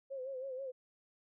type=tone with vibrato; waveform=sine; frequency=527 Hz; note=C5; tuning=12 cents sharp; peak=-39 dBFS; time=0.1-0.72 s; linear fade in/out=20 ms; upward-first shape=sine; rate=6.2 Hz; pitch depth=73 cents each way; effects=none